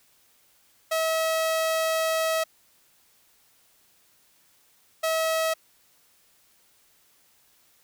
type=tone bursts at uneven times; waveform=sawtooth; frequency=644 Hz; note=E5; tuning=41 cents flat; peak=-19 dBFS; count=2; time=0.91-2.44 / 5.03-5.54 s; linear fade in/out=10 ms; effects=white hiss -62 dBFS RMS until 7.83 s